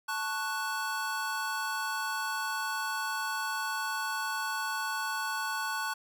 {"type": "chord", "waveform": "square", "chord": "F# minor", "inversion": "first", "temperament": "equal", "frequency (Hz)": [880, 1108.7, 1480], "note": ["A5", "C#6", "F#6"], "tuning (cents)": [0, 0, 0], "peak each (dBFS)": [-37, -38, -35], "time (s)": [0.08, 5.94], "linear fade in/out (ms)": 10, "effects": []}